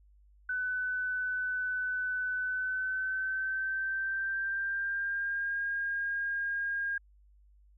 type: tone with pitch glide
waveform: sine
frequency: 1503 to 1620.2 Hz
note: F#6 to G#6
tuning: +27 to -43 cents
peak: -30 dBFS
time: 0.49-6.98 s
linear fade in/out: 5 ms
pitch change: +130 cents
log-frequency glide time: 2.39-5.6 s
effects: added 50 Hz sine -58 dBFS peak until 7.77 s